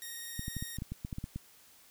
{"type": "tone with vibrato", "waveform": "5% pulse", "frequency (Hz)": 1864.7, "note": "A#6", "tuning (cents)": 0, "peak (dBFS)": -31, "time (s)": [0.02, 0.77], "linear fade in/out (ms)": 0, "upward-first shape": "triangle", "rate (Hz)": 20, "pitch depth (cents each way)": 18}
{"type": "clicks", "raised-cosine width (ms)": 5, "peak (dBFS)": -25, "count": 12, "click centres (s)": [0.394, 0.481, 0.567, 0.625, 0.786, 0.821, 0.92, 1.049, 1.128, 1.184, 1.241, 1.36]}
{"effects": ["white hiss -60 dBFS RMS until 1.9 s"]}